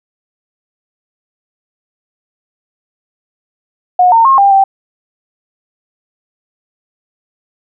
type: tone with pitch steps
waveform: sine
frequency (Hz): 725 / 912 / 1074 / 796 / 780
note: F#5 / A#5 / C6 / G5 / G5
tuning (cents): -35 / -38 / +45 / +26 / -9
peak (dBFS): -4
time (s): 3.99-4.64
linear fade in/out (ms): 5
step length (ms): 130
effects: none